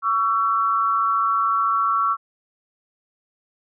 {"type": "tone pair together", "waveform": "sine", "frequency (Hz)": [1126.1, 1340], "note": ["C#6", "E6"], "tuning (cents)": [27, 28], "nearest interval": "minor third", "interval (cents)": 301, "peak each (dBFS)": -20, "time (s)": [0.02, 2.17], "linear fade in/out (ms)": 50, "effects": []}